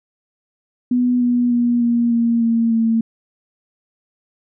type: tone with pitch steps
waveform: sine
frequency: 246.9 / 243.4 / 239.9 / 236.4 / 233 / 229.7 / 226.4 Hz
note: B3 / B3 / A#3 / A#3 / A#3 / A#3 / A3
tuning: 0 / -25 / +50 / +24 / -1 / -25 / +50 cents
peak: -13 dBFS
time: 0.91-3.01 s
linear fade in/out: 5 ms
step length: 300 ms
effects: none